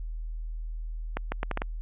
accelerating click train, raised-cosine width 0.5 ms, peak -14 dBFS, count 6, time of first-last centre 1.17-1.619 s, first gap 150 ms, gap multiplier 0.74, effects added 40 Hz sine -32 dBFS peak until 1.81 s + resampled to 8000 Hz

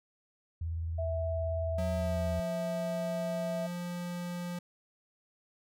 sine tone with vibrato, 82.41 Hz, E2, in tune, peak -32 dBFS, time 0.61-2.4 s, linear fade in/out 5 ms, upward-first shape square, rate 19 Hz, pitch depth 53 cents each way
sine tone, 656 Hz, E5, 9 cents flat, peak -33 dBFS, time 0.98-3.67 s, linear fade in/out 10 ms
square tone with pitch glide, 180 to 175.69 Hz, F#3 to F3, -47 to +11 cents, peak -36 dBFS, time 1.78-4.59 s, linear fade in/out 5 ms, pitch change -42 cents, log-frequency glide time 1.98-2.17 s
effects none

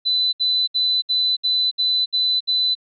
sine tone bursts, 4006 Hz, B7, 24 cents sharp, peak -16 dBFS, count 8, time 0.05-2.752 s, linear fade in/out 20 ms, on 280 ms, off 66 ms, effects none

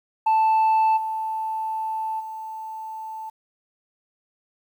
sine tone with level steps, 880 Hz, A5, in tune, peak -13 / -24 / -31 dBFS, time 0.26-3.3 s, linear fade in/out 10 ms, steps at 0.96 / 2.19 s, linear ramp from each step 20 ms, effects tanh soft clip ceiling -15 dBFS + 9-bit

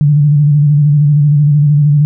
sine tone with vibrato, 146.83 Hz, D3, in tune, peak -5 dBFS, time 0.01-2.05 s, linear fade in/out 0 ms, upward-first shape square, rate 13 Hz, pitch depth 41 cents each way, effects none

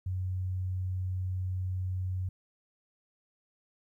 sine tone, 92.5 Hz, F#2, in tune, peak -30 dBFS, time 0.06-2.29 s, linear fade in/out 5 ms, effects 12-bit

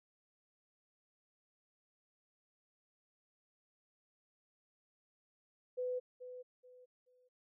sine tone with echo, 501 Hz, B4, 25 cents sharp, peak -35 dBFS, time 5.77-6 s, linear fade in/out 20 ms, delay 430 ms, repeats 3, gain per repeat -11 dB, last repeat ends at 7.29 s, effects none

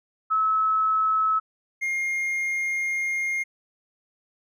sine / triangle tone pair in turn, 1296 / 2128 Hz, E6 / C7, -30 / +29 cents, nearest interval major sixth, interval 859 cents, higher second, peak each -19 / -22 dBFS, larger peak first, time 0.3-1.4 / 1.81-3.44 s, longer second, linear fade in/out 20 ms, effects none

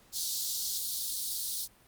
pink high-pass noise, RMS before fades -34 dBFS, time 0.12-1.68 s, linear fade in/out 50 ms, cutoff 3800 Hz, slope 48 dB/octave, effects pink hiss -61 dBFS RMS until 1.87 s + Opus 48 kbps

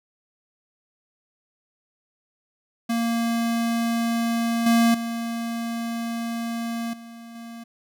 square tone with level steps, 231.8 Hz, A#3, 10 cents flat, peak -22 / -16 / -27 / -40 / -37 dBFS, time 2.89-7.64 s, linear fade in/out 10 ms, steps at 4.66 / 4.94 / 6.93 / 7.35 s, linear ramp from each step 5 ms, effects none

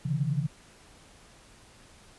sine tone cluster, 135.2 / 147 / 164.8 Hz, C#3 / D3 / E3, -43 / +2 / 0 cents, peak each -29 / -30 / -31 dBFS, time 0.05-0.47 s, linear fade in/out 10 ms, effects pink hiss -55 dBFS RMS until 2.18 s + resampled to 24000 Hz

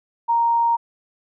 sine tone, 932.3 Hz, A#5, in tune, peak -15 dBFS, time 0.28-0.77 s, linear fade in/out 20 ms, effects none

